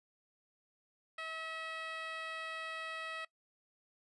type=tone with band-pass filter; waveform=10% pulse; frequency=644 Hz; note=E5; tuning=41 cents flat; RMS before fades=-43 dBFS; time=1.18-3.25 s; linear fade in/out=5 ms; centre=1600 Hz; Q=0.77; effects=noise-tail reverb RT60 0.1 s tail -21 dB re dry + resampled to 24000 Hz

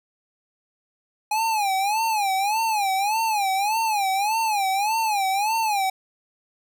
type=tone with vibrato; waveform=square; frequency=830.6 Hz; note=G#5; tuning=in tune; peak=-21 dBFS; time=1.31-5.9 s; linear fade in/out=5 ms; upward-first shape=sine; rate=1.7 Hz; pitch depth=150 cents each way; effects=none

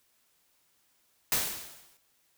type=noise with exponential decay; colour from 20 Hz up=white; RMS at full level=-25 dBFS; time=1.32-1.97 s; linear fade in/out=1 ms; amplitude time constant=140 ms; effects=white hiss -70 dBFS RMS until 2.37 s

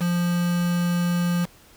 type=tone with quantisation; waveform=triangle; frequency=174.61 Hz; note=F3; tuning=in tune; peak=-18 dBFS; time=0-1.46 s; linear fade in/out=20 ms; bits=5; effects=pink hiss -52 dBFS RMS until 1.76 s

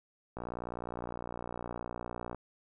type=click train; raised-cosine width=1 ms; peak=-25 dBFS; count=119; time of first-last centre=0.37-2.347 s; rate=59.7 Hz; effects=none

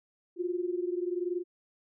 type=tone pair together; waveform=sine; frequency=349.2 / 370 Hz; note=F4 / F#4; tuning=0 / 0 cents; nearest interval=minor second; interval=100 cents; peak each=-31 / -34 dBFS; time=0.36-1.44 s; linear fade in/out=50 ms; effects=none

